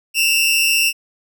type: tone pair together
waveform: sawtooth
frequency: 2641 / 2795 Hz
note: E7 / F7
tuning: +3 / +1 cents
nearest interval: minor second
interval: 98 cents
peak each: -13 dBFS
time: 0.14-0.93 s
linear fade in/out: 50 ms
effects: none